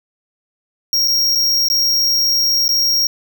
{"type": "tone with dropouts", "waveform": "square", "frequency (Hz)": 5588, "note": "F8", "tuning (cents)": 0, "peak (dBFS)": -13, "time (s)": [0.93, 3.07], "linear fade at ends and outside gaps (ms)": 1, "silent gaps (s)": [[1.076, 1.081], [1.351, 1.356], [1.685, 1.7], [2.681, 2.691]], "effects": []}